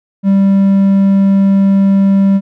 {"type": "tone", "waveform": "triangle", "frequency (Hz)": 195.9, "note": "G3", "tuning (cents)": -1, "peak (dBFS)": -4, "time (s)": [0.23, 2.41], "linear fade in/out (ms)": 50, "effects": []}